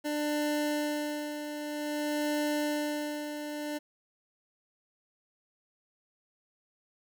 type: tone with tremolo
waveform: 25% pulse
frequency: 297.4 Hz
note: D4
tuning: 22 cents sharp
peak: -24 dBFS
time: 0.04-3.79 s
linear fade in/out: 20 ms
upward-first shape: sine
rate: 0.52 Hz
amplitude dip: 60%
effects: none